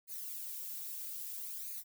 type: noise with flanger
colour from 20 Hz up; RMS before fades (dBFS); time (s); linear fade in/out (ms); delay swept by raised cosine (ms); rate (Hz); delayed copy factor
violet; -43; 0.07-1.84; 50; 0.45 to 2.65; 0.61; +0.65
effects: none